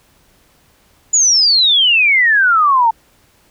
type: exponential sweep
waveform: sine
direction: down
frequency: 7040 to 880 Hz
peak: -8 dBFS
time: 1.13-2.91 s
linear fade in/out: 10 ms
effects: pink hiss -53 dBFS RMS until 3.5 s